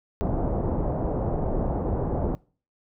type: low-pass noise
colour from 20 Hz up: pink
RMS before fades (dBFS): -26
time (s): 0.21-2.35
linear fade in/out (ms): 0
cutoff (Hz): 790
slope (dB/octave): 24
effects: noise-tail reverb RT60 0.4 s tail -23 dB re dry